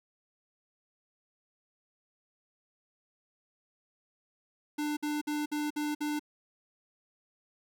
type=tone bursts; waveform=square; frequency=298 Hz; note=D4; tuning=25 cents sharp; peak=-31 dBFS; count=6; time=4.78-6.195 s; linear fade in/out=10 ms; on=190 ms; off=55 ms; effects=none